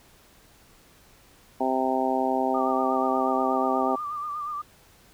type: harmonic tone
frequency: 130.81 Hz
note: C3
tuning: in tune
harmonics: 2 / 3 / 4 / 5 / 6 / 7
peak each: -28 / -30 / -32 / -29 / -27 / -31 dBFS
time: 1.6-3.96 s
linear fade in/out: 10 ms
type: tone with vibrato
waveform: sine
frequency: 1189 Hz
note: D6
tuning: 21 cents sharp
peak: -29 dBFS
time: 2.54-4.62 s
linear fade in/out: 10 ms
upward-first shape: sine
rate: 8.3 Hz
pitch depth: 52 cents each way
effects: pink hiss -56 dBFS RMS until 5.13 s